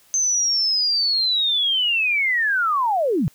sine linear sweep, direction down, 6272 to 120 Hz, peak -17 dBFS, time 0.14-3.28 s, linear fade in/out 0 ms, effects white hiss -55 dBFS RMS until 3.34 s

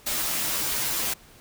white noise with comb filter, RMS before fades -27 dBFS, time 0.06-1.14 s, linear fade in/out 10 ms, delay 11 ms, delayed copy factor -0.85, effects pink hiss -52 dBFS RMS until 1.4 s

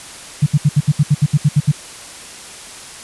sine tone bursts, 147 Hz, D3, 2 cents sharp, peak -7 dBFS, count 12, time 0.42-1.718 s, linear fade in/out 10 ms, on 44 ms, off 70 ms, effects white hiss -34 dBFS RMS until 3.03 s + resampled to 24000 Hz

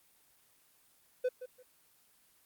triangle tone with echo, 504 Hz, B4, 35 cents sharp, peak -26 dBFS, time 1.24-1.29 s, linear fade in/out 10 ms, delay 170 ms, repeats 2, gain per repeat -13 dB, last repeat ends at 1.63 s, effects white hiss -67 dBFS RMS until 2.45 s + Opus 24 kbps

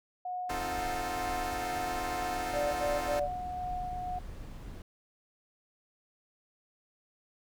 sine tone with tremolo, 727 Hz, F#5, 31 cents flat, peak -33 dBFS, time 0.25-4.19 s, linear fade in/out 5 ms, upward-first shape sine, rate 2.1 Hz, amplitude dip 25%
10% pulse chord, F dominant seventh, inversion second, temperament equal, 261.6 / 311.1 / 349.2 / 440 Hz, C4 / Eb4 / F4 / A4, 0 / 0 / 0 / 0 cents, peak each -33 dBFS, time 0.49-3.2 s, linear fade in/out 10 ms
brown noise, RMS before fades -43 dBFS, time 0.5-4.82 s, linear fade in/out 2 ms
sine tone bursts, 584 Hz, D5, 10 cents flat, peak -29 dBFS, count 3, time 2.52-3.286 s, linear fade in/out 50 ms, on 230 ms, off 38 ms
effects none

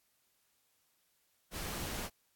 pink noise, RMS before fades -40 dBFS, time 1.51-2.1 s, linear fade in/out 50 ms, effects white hiss -75 dBFS RMS until 2.35 s + AAC 64 kbps

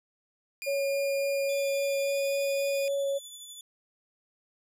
sawtooth tone with pitch glide, 2420 to 2454 Hz, D#7 to D#7, -49 to -25 cents, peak -32 dBFS, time 0.62-2.88 s, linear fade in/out 0 ms, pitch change +24 cents, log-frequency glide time 2.02-2.2 s
sine tone with vibrato, 556 Hz, C#5, 5 cents sharp, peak -26 dBFS, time 0.66-3.19 s, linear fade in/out 20 ms, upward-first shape sine, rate 3.6 Hz, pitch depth 9 cents each way
20% pulse tone with tremolo, 3470 Hz, A7, 25 cents flat, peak -36 dBFS, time 1.49-3.61 s, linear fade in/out 2 ms, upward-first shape sine, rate 12 Hz, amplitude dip 35%
effects none

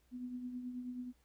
sine tone with tremolo, 248.6 Hz, B3, 12 cents sharp, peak -38 dBFS, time 0.11-1.13 s, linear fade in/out 50 ms, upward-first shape triangle, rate 9.3 Hz, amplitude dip 55%, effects added 60 Hz sine -70 dBFS peak until 1.24 s + pink hiss -75 dBFS RMS until 1.24 s

